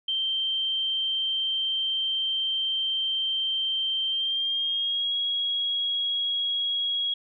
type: tone with pitch glide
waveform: sine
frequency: 3136 to 3309 Hz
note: G7 to G#7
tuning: 0 to -7 cents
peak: -24 dBFS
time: 0.08-7.14 s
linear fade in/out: 5 ms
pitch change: +93 cents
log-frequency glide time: 4.08-5.13 s
effects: none